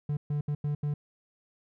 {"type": "tone bursts at uneven times", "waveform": "triangle", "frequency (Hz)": 146.83, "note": "D3", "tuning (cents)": 0, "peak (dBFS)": -25, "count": 5, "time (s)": [[0.09, 0.17], [0.3, 0.41], [0.48, 0.55], [0.64, 0.75], [0.83, 0.94]], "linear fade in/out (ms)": 5, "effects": []}